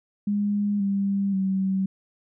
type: tone with pitch steps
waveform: sine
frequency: 204.9 / 198.03 / 191.4 Hz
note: G#3 / G3 / G3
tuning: -23 / +18 / -41 cents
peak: -21 dBFS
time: 0.27-1.86 s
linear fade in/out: 5 ms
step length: 530 ms
effects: none